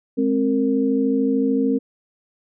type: tone cluster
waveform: sine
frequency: 211.6 / 265.1 / 460.8 Hz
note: G#3 / C4 / A#4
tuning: +33 / +23 / -20 cents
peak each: -24 / -18 / -23 dBFS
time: 0.17-1.79 s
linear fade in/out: 20 ms
effects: none